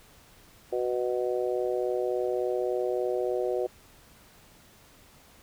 harmonic tone, 123.47 Hz, B2, in tune, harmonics 3 / 4 / 5 / 6, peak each -29 / -30 / -33 / -38 dBFS, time 0.72-3.67 s, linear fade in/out 10 ms, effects pink hiss -56 dBFS RMS until 5.42 s

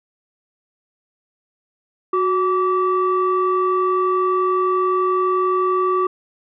sine tone pair together, 368.4 / 1156.8 Hz, F#4 / D6, -7 / -27 cents, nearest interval octave + minor sixth, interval 1980 cents, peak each -17 dBFS, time 2.13-6.07 s, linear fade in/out 5 ms, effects tanh soft clip ceiling -10 dBFS

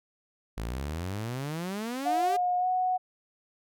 sawtooth exponential sweep, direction up, 51.91 to 409.5 Hz, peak -28 dBFS, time 0.57-2.37 s, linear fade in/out 10 ms
sine tone with pitch glide, 720 to 737.3 Hz, F#5 to F#5, -47 to -6 cents, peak -24 dBFS, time 2.05-2.98 s, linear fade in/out 20 ms, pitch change +41 cents, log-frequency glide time 2.58-2.67 s
effects none

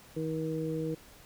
harmonic tone, 159.1 Hz, D#3, 39 cents sharp, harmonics 1 / 2 / 3, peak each -35 / -35 / -35 dBFS, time 0.16-0.95 s, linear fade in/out 10 ms, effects pink hiss -55 dBFS RMS until 1.25 s

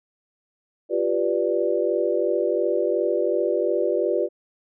sine chord, G dominant seventh, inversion third, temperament equal, 349.2 / 392 / 493.9 / 587.3 Hz, F4 / G4 / B4 / D5, 0 / 0 / 0 / 0 cents, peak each -25 dBFS, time 0.89-4.29 s, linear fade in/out 50 ms, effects none

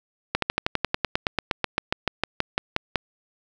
slowing click train, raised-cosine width 0.3 ms, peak -5 dBFS, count 22, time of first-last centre 0.35-2.958 s, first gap 73 ms, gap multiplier 1.05, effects none

